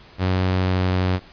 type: tone with pitch glide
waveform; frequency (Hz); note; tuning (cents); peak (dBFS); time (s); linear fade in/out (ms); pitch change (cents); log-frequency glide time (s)
sawtooth; 92.7 to 92.11; F#2 to F#2; +4 to -7; -14; 0.18-1.2; 50; -11; 0.6-0.9
effects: pink hiss -47 dBFS RMS until 1.32 s + resampled to 11025 Hz